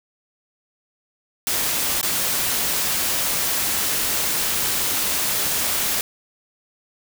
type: noise with dropouts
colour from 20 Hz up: white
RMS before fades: -22 dBFS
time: 1.47-6.01 s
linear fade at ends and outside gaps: 1 ms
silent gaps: 2.013-2.029 s
effects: none

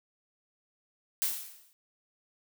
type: noise with exponential decay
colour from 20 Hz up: blue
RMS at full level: -27 dBFS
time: 1.22-1.73 s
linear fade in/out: 0 ms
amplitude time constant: 110 ms
effects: none

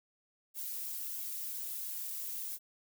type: noise with flanger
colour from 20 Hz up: violet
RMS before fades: -40 dBFS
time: 0.54-2.59 s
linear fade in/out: 50 ms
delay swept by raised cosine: 1.8 to 3.2 ms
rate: 1.5 Hz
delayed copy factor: +0.9
effects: none

